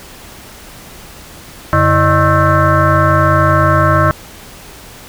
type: tone with frequency modulation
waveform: sine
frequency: 614 Hz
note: D#5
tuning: 23 cents flat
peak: -7 dBFS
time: 1.73-4.11 s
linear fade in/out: 0 ms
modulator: 235 Hz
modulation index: 3.8
effects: pink hiss -35 dBFS RMS until 5.08 s